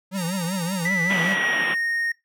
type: tone with vibrato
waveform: square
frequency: 180 Hz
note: F#3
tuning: 47 cents flat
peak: -25 dBFS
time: 0.11-1.37 s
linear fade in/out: 50 ms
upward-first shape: triangle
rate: 5.2 Hz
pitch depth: 180 cents each way
type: tone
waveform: 5% pulse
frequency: 927 Hz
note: A#5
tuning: 10 cents flat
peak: -20 dBFS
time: 0.14-0.9 s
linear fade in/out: 50 ms
type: tone with pitch glide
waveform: triangle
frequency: 1975.5 to 1853.9 Hz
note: B6 to A#6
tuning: 0 to -10 cents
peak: -20 dBFS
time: 0.85-2.12 s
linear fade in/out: 5 ms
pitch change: -110 cents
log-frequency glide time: 1.12-1.67 s
type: band-pass noise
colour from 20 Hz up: white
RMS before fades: -28 dBFS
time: 1.09-1.75 s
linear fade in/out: 20 ms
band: 140 to 3400 Hz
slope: 96 dB/octave
effects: noise-tail reverb RT60 0.2 s tail -21 dB re dry